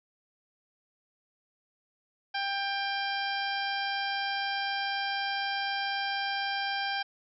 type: harmonic tone with a mistuned harmonic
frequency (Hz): 793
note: G5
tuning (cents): +20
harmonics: 1 / 2 / 3 / 4 / 5 / 6 / 7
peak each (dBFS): -33 / -34 / -39 / -38 / -44 / -40 / -45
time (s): 2.34-7.03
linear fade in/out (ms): 10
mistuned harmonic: 7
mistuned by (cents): -60
effects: none